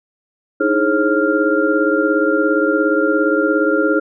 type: tone cluster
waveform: sine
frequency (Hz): 303.3 / 320.5 / 419.1 / 539 / 1395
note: D#4 / E4 / G#4 / C#5 / F6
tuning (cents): -44 / -49 / +16 / -49 / -2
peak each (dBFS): -19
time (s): 0.6-4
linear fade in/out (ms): 10
effects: none